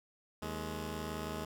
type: tone pair together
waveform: 10% pulse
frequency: 78.9 / 210.6 Hz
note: D#2 / G#3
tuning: +25 / +24 cents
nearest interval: octave + perfect fourth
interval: 1699 cents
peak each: -32 / -33 dBFS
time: 0.42-1.45 s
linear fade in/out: 5 ms
effects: none